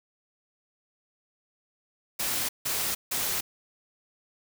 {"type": "noise bursts", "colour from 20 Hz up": "white", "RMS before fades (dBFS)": -29, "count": 3, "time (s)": [2.19, 3.41], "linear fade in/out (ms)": 10, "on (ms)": 300, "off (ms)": 160, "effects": []}